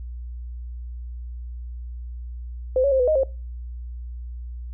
sine tone with pitch steps, 514 / 559 / 528 / 498.1 / 621 / 534 Hz, C5 / C#5 / C5 / B4 / D#5 / C5, -31 / +14 / +16 / +15 / -3 / +35 cents, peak -16 dBFS, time 2.76-3.234 s, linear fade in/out 2 ms, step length 79 ms, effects noise-tail reverb RT60 0.3 s tail -23 dB re dry + added 60 Hz sine -31 dBFS peak until 4.73 s

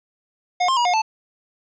square tone with pitch steps, 720 / 1057 / 960 / 717 / 879 Hz, F#5 / C6 / B5 / F5 / A5, -47 / +17 / -49 / +45 / -2 cents, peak -17 dBFS, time 0.6-1.02 s, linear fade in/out 10 ms, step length 84 ms, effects resampled to 16000 Hz + 9-bit

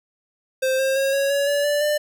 square tone with pitch steps, 523.3 / 533.1 / 543 / 553.1 / 563.5 / 574 / 584.7 / 595.6 Hz, C5 / C5 / C#5 / C#5 / C#5 / D5 / D5 / D5, 0 / +32 / -36 / -4 / +28 / -40 / -8 / +24 cents, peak -19 dBFS, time 0.62-1.98 s, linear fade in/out 10 ms, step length 170 ms, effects none

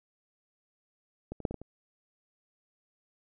clicks, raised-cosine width 2 ms, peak -24 / -30 / -13 / -24 / -25 / -30 dBFS, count 6, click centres 1.32 / 1.403 / 1.452 / 1.51 / 1.543 / 1.616 s, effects none

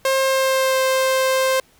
sawtooth tone with pitch glide, 533 to 524.8 Hz, C5 to C5, +32 to +5 cents, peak -12 dBFS, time 0.05-1.6 s, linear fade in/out 2 ms, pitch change -27 cents, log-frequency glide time 0.2-0.8 s, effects pink hiss -55 dBFS RMS until 1.79 s

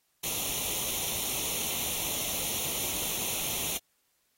white noise with comb filter, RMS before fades -32 dBFS, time 0.23-3.78 s, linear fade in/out 10 ms, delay 0.31 ms, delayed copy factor +0.75, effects white hiss -73 dBFS RMS until 4.37 s + AAC 48 kbps

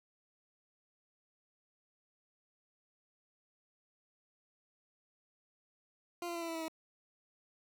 20% pulse tone with pitch steps, 347.4 / 342.8 / 338.3 / 333.8 / 329.4 / 325.1 / 320.8 Hz, F4 / F4 / E4 / E4 / E4 / E4 / E4, -9 / -32 / +45 / +22 / -1 / -24 / -47 cents, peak -33 dBFS, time 6.22-6.682 s, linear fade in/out 2 ms, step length 66 ms, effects none

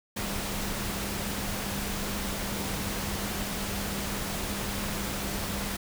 sine tone in noise, 200 Hz, G3, 35 cents sharp, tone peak -37 dBFS, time 0.16-5.77 s, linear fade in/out 10 ms, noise pink, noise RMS -33 dBFS, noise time 0.16-5.77 s, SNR -7 dB, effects none

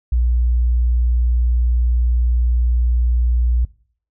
sine tone, 60 Hz, B1, 49 cents flat, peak -13 dBFS, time 0.12-3.65 s, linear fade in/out 5 ms, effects noise-tail reverb RT60 0.5 s tail -20 dB re dry

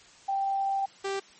sine / sawtooth tone pair in turn, 784 / 392 Hz, G5 / G4, 0 / 0 cents, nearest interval octave, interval 1200 cents, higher first, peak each -25 dBFS, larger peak neither, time 0.28-0.86 / 1.04-1.2 s, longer first, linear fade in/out 10 ms, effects white hiss -54 dBFS RMS until 1.39 s + MP3 32 kbps

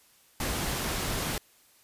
pink noise, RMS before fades -31 dBFS, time 0.4-1.38 s, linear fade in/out 2 ms, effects white hiss -61 dBFS RMS until 1.83 s + resampled to 32000 Hz

